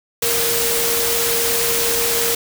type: tone in noise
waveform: sine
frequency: 466.2 Hz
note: A#4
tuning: in tune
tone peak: -23 dBFS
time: 0.22-2.35 s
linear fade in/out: 5 ms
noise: white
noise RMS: -19 dBFS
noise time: 0.22-2.35 s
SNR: -7 dB
effects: none